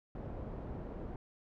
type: low-pass noise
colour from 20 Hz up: pink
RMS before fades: -43 dBFS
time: 0.15-1.16 s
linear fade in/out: 2 ms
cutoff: 620 Hz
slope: 12 dB/octave
effects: none